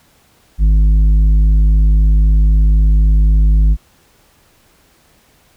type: tone with tanh clipping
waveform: sine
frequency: 51.91 Hz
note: G#1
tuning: in tune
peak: -8 dBFS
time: 0.58-3.77 s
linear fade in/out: 50 ms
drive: 7 dB
effects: pink hiss -52 dBFS RMS until 5.56 s